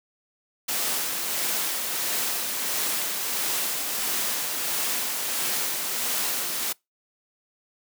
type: noise with tremolo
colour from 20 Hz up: white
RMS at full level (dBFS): -26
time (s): 0.68-6.73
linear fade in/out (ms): 10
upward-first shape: sine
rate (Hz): 1.5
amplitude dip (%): 30
effects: noise-tail reverb RT60 0.2 s tail -26 dB re dry + high-pass 200 Hz 12 dB/octave